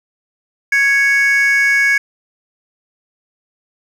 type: tone pair together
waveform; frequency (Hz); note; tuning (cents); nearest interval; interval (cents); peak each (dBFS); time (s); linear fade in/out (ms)
triangle; 1661.2 / 2220; G#6 / C#7; 0 / +2; perfect fourth; 502; -10; 0.72-1.98; 5
effects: tanh soft clip ceiling -5 dBFS